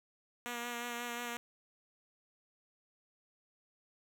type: tone with vibrato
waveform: 5% pulse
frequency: 239.3 Hz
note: A#3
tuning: 46 cents sharp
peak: -27 dBFS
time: 0.46-1.37 s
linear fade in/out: 0 ms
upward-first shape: sine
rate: 5.6 Hz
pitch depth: 21 cents each way
effects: none